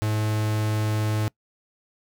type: tone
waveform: 45% pulse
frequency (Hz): 107.3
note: A2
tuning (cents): -43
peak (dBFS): -22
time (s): 0.02-1.28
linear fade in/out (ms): 0
effects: noise-tail reverb RT60 0.1 s tail -24 dB re dry